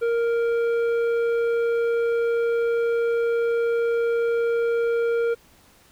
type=tone with tanh clipping; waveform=sine; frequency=466.2 Hz; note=A#4; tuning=in tune; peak=-21 dBFS; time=0.01-5.35 s; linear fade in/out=20 ms; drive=9 dB; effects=pink hiss -55 dBFS RMS until 5.91 s